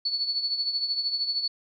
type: tone with tremolo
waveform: sine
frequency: 4435 Hz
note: C#8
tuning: in tune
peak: -22 dBFS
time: 0.05-1.48 s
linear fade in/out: 5 ms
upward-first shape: triangle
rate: 13 Hz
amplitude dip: 70%
effects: none